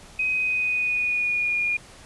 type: tone with pitch glide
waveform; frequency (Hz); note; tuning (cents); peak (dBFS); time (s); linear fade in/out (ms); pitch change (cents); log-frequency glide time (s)
sine; 2518 to 2428; D#7 to D#7; +20 to -43; -21; 0.19-1.77; 5; -63; 0.31-1.6
effects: pink hiss -47 dBFS RMS until 2.05 s + resampled to 24000 Hz